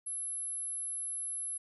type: tone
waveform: sine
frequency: 11010 Hz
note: F9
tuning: 26 cents flat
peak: -35 dBFS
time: 0.06-1.58 s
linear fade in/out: 10 ms
effects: none